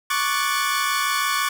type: chord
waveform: sawtooth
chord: D major seventh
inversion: third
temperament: equal with one note detuned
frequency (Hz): 1108.7 / 1174.7 / 1480 / 1744.8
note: C#6 / D6 / F#6 / A6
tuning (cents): 0 / 0 / 0 / -15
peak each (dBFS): -20 / -22 / -24 / -25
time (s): 0.1-1.49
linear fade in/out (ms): 5
effects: none